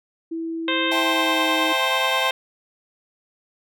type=tone with pitch glide; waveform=sine; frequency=328.3 to 318.4 Hz; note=E4 to D#4; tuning=-7 to +40 cents; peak=-25 dBFS; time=0.31-1.73 s; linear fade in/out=10 ms; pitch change=-53 cents; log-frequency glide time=0.97-1.43 s
type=harmonic tone; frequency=523.3 Hz; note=C5; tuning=in tune; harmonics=1 / 2 / 3 / 4 / 5 / 6 / 7; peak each=-28 / -28 / -28 / -28 / -28 / -28 / -28 dBFS; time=0.68-2.31 s; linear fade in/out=2 ms
type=chord; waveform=square; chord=A minor seventh; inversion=second; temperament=just; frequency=660 / 792 / 880 / 1056 Hz; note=E5 / G5 / A5 / C6; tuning=+2 / +18 / 0 / +16 cents; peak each=-30 dBFS; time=0.91-2.31 s; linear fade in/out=10 ms
effects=none